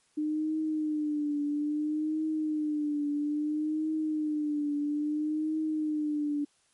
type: tone with vibrato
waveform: sine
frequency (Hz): 302.1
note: D4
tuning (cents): +49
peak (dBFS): -27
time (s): 0.17-6.45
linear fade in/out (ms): 10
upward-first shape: triangle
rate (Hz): 0.6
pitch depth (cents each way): 70
effects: white hiss -68 dBFS RMS until 6.73 s + MP3 48 kbps